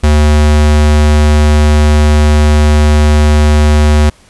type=tone; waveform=square; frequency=75 Hz; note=D2; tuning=37 cents sharp; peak=-5 dBFS; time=0.03-4.1 s; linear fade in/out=10 ms; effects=pink hiss -44 dBFS RMS until 4.29 s + resampled to 24000 Hz